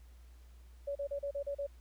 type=tone bursts; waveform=sine; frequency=565 Hz; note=C#5; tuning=33 cents sharp; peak=-34 dBFS; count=7; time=0.87-1.668 s; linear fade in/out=10 ms; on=84 ms; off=35 ms; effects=added 60 Hz sine -53 dBFS peak until 1.8 s + pink hiss -69 dBFS RMS until 1.8 s